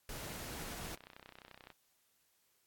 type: noise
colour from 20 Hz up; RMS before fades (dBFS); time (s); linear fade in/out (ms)
pink; -45; 0.09-0.95; 2
type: click train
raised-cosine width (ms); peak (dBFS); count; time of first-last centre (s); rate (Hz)
0.3; -36; 27; 0.88-1.703; 31.6
effects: white hiss -75 dBFS RMS until 2.66 s + AAC 64 kbps